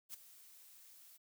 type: noise with ADSR envelope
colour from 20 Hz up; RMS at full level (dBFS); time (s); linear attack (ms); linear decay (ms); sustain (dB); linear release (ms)
blue; -45; 0.09-1.18; 50; 8; -15; 23
effects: none